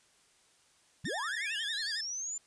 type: linear sweep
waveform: sine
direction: up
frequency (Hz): 98 to 7230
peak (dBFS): -35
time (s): 1.04-2.38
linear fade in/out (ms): 5
type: clicks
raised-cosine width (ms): 0.2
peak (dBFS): -40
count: 3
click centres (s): 1.046 / 1.289 / 1.632
type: tone with vibrato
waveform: sawtooth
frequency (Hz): 1732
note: A6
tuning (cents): -28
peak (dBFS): -33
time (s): 1.05-2.01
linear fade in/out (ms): 5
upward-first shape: sine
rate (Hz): 11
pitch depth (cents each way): 110
effects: white hiss -66 dBFS RMS until 2.46 s + resampled to 22050 Hz